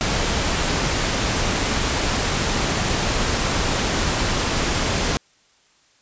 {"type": "noise", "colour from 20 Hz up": "pink", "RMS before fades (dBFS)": -21, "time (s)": [0.01, 5.17], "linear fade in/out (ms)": 0, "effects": ["white hiss -58 dBFS RMS until 6.01 s", "resampled to 16000 Hz"]}